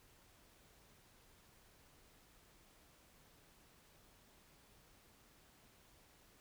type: silence
effects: pink hiss -67 dBFS RMS until 6.4 s